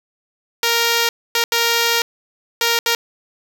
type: tone bursts at uneven times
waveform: 5% pulse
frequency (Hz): 466.2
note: A#4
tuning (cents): 0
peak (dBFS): -3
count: 5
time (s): 0.63-1.09 / 1.35-1.44 / 1.52-2.02 / 2.61-2.79 / 2.86-2.95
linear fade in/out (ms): 2
effects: none